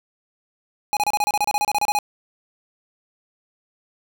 square tone bursts, 830.6 Hz, G#5, in tune, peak -18 dBFS, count 16, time 0.93-1.988 s, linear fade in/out 0 ms, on 38 ms, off 30 ms, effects none

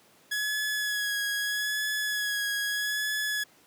sawtooth tone with vibrato, 1682 Hz, G#6, 22 cents sharp, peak -24 dBFS, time 0.31-3.44 s, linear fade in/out 10 ms, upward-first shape sine, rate 0.79 Hz, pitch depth 27 cents each way, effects pink hiss -59 dBFS RMS until 3.66 s + high-pass 200 Hz 12 dB/octave

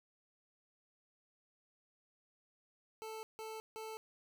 25% pulse tone bursts, 440 Hz, A4, in tune, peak -40 dBFS, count 3, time 3.02-3.97 s, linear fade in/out 0 ms, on 210 ms, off 160 ms, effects none

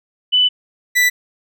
sine / 40% pulse tone pair in turn, 2991 / 1977.3 Hz, F#7 / B6, +18 / +2 cents, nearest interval perfect fifth, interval 716 cents, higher first, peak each -10 dBFS, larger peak neither, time 0.32-0.49 / 0.95-1.1 s, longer first, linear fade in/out 20 ms, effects none

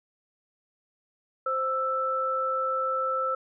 sine tone pair together, 523.3 / 1323.2 Hz, C5 / E6, 0 / +6 cents, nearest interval octave + major third, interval 1606 cents, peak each -30 / -26 dBFS, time 1.46-3.35 s, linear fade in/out 5 ms, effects none

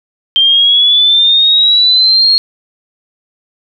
sine exponential sweep, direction up, 3156 to 4300 Hz, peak -5 dBFS, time 0.36-2.38 s, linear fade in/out 0 ms, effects none

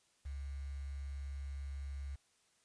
sine tone with quantisation, 69.4 Hz, C#2, 3 cents sharp, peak -40 dBFS, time 0.25-2.16 s, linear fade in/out 10 ms, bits 10, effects white hiss -73 dBFS RMS until 2.64 s + resampled to 22050 Hz

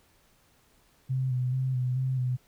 sine tone with vibrato, 128.4 Hz, C3, 32 cents flat, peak -25 dBFS, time 1.09-2.37 s, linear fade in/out 20 ms, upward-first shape square, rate 2.3 Hz, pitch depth 31 cents each way, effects pink hiss -64 dBFS RMS until 2.47 s

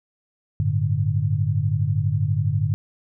sine chord, G suspended second, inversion none, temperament just, 98 / 110.25 / 147 Hz, G2 / A2 / D3, 0 / +4 / +2 cents, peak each -23 dBFS, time 0.6-2.74 s, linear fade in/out 0 ms, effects none

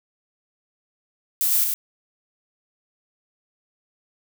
violet noise with echo, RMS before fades -21 dBFS, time 1.41-1.64 s, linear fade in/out 0 ms, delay 100 ms, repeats 1, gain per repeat -3 dB, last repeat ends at 1.74 s, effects none

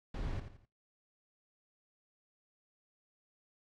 brown noise with echo, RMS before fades -38 dBFS, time 0.14-0.4 s, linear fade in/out 5 ms, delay 85 ms, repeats 3, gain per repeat -9 dB, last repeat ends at 0.655 s, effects noise-tail reverb RT60 0.3 s tail -24 dB re dry + low-pass 5000 Hz 12 dB/octave

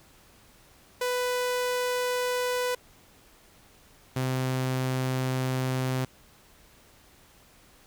sawtooth tone pair in turn, 496.3 / 129.61 Hz, B4 / C3, +8 / -16 cents, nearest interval octave + major seventh, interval 2324 cents, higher first, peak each -22 dBFS, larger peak neither, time 1.01-2.75 / 4.16-6.05 s, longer second, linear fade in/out 5 ms, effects pink hiss -57 dBFS RMS until 7.86 s

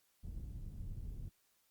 pink low-pass noise, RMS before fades -45 dBFS, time 0.23-1.29 s, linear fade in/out 10 ms, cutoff 110 Hz, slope 12 dB/octave, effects white hiss -75 dBFS RMS until 1.7 s + Opus 48 kbps

